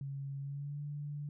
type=tone with pitch glide; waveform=sine; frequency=138.4 to 146.04 Hz; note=C#3 to D3; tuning=-2 to -9 cents; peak=-38 dBFS; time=0.01-1.29 s; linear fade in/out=2 ms; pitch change=+93 cents; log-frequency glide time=0.39-0.81 s; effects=none